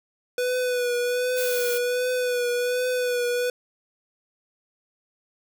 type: tone with vibrato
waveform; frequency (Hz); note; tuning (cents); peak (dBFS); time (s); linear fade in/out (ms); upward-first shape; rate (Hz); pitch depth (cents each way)
square; 493.9; B4; 0; -23; 0.38-3.5; 2; triangle; 1.3; 37
type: noise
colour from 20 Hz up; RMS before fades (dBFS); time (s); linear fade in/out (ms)
blue; -32; 1.36-1.79; 20
effects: none

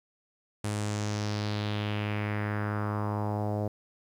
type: tone with low-pass filter sweep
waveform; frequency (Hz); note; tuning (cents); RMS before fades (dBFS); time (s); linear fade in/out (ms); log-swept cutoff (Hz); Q
sawtooth; 104.6; G#2; +13; -31; 0.64-3.68; 5; 9600 to 610; 2.7
effects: 10-bit

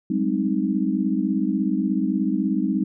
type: chord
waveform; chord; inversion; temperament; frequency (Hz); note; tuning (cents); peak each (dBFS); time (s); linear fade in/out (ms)
sine; Ab major seventh; third; equal with one note detuned; 191.19 / 207.7 / 261.6 / 311.1; G3 / Ab3 / C4 / Eb4; -43 / 0 / 0 / 0; -25; 0.1-2.84; 5
effects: none

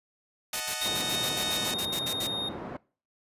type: chord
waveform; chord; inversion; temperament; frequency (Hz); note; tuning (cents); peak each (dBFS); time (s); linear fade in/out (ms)
5% pulse; D# diminished; none; equal; 622.3 / 740 / 880; D#5 / F#5 / A5; 0 / 0 / 0; -25 / -25 / -25; 0.53-1.74; 2
type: noise bursts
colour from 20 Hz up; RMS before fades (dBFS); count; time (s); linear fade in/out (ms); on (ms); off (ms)
white; -34; 13; 0.53-2.274; 10; 76; 63
type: tone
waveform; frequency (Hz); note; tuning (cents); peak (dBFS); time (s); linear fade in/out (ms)
triangle; 3703; A#7; -12; -29; 0.81-2.49; 5
type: band-pass noise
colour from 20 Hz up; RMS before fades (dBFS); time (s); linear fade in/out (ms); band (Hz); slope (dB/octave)
pink; -38; 0.85-2.77; 5; 150 to 970; 12
effects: noise-tail reverb RT60 0.4 s tail -22 dB re dry + resampled to 32000 Hz

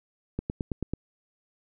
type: click train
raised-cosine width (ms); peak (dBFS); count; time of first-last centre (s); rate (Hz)
3; -16; 6; 0.39-0.936; 9.16
effects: none

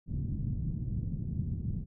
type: low-pass noise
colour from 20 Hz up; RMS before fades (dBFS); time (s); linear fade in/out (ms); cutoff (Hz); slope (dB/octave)
white; -34; 0.06-1.86; 50; 180; 24
effects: none

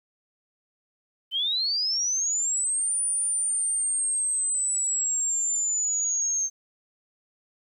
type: linear two-way sweep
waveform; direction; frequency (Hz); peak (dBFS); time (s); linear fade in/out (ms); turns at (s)
sine; up then down; 3018 to 9450 to 6330; -23; 1.31-6.5; 50; 3.01
effects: 10-bit

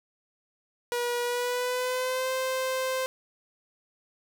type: tone with pitch glide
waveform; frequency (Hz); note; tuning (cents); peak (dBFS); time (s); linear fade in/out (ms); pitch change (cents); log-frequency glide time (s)
sawtooth; 482.4 to 520; B4 to C5; -41 to -11; -23; 0.92-3.06; 0; +130; 1.22-2.31
effects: none

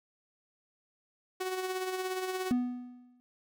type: tone with tremolo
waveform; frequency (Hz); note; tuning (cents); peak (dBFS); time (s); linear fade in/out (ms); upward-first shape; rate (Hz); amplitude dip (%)
sawtooth; 372.3; F#4; +11; -27; 1.4-2.52; 10; sine; 17; 45
type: tone with exponential decay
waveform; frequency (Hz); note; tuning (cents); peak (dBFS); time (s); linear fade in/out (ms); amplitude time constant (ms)
triangle; 246.9; B3; 0; -21; 2.51-3.2; 0; 150
effects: none

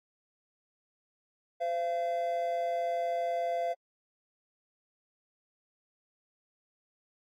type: tone pair together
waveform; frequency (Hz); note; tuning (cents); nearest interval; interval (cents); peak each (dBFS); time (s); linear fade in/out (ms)
triangle; 515 / 683.2; C5 / F5; -28 / -38; perfect fourth; 490; -33 / -28; 1.6-3.74; 20
effects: AAC 48 kbps

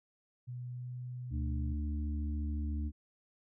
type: tone with pitch glide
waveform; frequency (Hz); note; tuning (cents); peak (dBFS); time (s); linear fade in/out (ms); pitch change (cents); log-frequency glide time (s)
sine; 123.47 to 124.33; B2 to B2; 0 to +12; -39; 0.47-1.74; 20; +12; 0.71-0.88
type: harmonic tone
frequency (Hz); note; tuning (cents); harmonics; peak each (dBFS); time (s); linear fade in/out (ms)
74.1; D2; +16; 1 / 3 / 4; -33 / -43 / -45; 1.3-2.92; 50
effects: none

